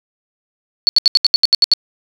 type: tone bursts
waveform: sine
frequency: 4435 Hz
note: C#8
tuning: in tune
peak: -6 dBFS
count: 10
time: 0.87-1.736 s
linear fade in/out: 0 ms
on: 20 ms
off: 74 ms
effects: none